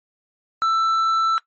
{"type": "tone with tanh clipping", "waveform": "triangle", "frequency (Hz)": 1328, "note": "E6", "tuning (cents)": 12, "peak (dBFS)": -17, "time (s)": [0.62, 1.38], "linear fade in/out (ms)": 0, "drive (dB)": 9, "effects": ["noise-tail reverb RT60 0.1 s tail -18 dB re dry", "MP3 32 kbps"]}